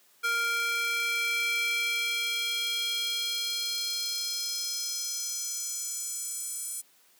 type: tone with high-pass filter sweep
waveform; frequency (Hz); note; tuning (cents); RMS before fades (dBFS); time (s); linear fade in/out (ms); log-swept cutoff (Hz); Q
square; 466.2; A#4; 0; -31; 0.23-6.82; 20; 1600 to 8900; 3
effects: white hiss -62 dBFS RMS until 7.19 s + high-pass 200 Hz 12 dB/octave